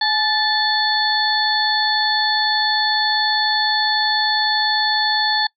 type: harmonic tone with a mistuned harmonic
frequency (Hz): 878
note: A5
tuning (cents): -4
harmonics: 1 / 2 / 4 / 5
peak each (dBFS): -21 / -21 / -23 / -20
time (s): 0.01-5.47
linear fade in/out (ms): 5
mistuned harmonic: 1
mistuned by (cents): -55
effects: noise-tail reverb RT60 0.1 s tail -24 dB re dry